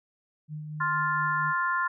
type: tone with tremolo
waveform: sine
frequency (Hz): 152.3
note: D#3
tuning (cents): -37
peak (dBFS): -33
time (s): 0.48-1.54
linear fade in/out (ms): 50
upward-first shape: sine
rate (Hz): 4.3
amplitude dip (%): 30
type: harmonic tone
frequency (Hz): 350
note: F4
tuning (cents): +4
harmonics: 3 / 4 / 5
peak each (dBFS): -27 / -29 / -31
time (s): 0.8-1.88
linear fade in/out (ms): 10
effects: none